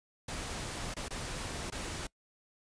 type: noise with dropouts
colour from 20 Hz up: pink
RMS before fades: -39 dBFS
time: 0.28-2.07 s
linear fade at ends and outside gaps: 5 ms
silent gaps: 0.941-0.965 / 1.084-1.106 / 1.702-1.721 s
effects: noise-tail reverb RT60 0.1 s tail -23 dB re dry + resampled to 22050 Hz